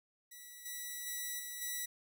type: tone with level steps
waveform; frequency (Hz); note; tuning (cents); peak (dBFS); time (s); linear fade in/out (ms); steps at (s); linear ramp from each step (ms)
5% pulse; 1951; B6; -22; -40 / -31 / -28 / -32 / -27; 0.31-1.86; 10; 0.65 / 1.06 / 1.39 / 1.61; 10
effects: none